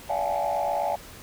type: tone cluster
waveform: sine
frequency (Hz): 577 / 667 / 726 / 815 / 863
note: D5 / E5 / F#5 / G#5 / A5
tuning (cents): -31 / +20 / -33 / -33 / -34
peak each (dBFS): -29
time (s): 0.09-0.96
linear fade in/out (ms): 10
effects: tanh soft clip ceiling -18 dBFS + pink hiss -45 dBFS RMS until 1.22 s